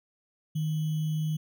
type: tone with sample-and-hold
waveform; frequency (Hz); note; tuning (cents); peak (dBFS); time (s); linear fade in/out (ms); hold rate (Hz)
sine; 155.56; D#3; 0; -26; 0.55-1.37; 10; 3150
effects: none